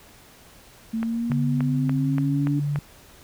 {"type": "exponential sweep", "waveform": "sine", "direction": "up", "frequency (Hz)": [223.2, 290.8], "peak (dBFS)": -23, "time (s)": [0.93, 2.6], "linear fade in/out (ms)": 10}
{"type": "click train", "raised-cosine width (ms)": 0.5, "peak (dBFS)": -17, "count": 7, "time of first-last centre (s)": [1.03, 2.759], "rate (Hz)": 3.47}
{"type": "tone with pitch glide", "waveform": "sine", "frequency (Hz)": [142.9, 144.98], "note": ["D3", "D3"], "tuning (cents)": [-47, -22], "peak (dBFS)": -22, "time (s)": [1.3, 2.79], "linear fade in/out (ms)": 2, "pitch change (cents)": 25, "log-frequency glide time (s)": [1.93, 2.09]}
{"effects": ["pink hiss -50 dBFS RMS until 3.23 s"]}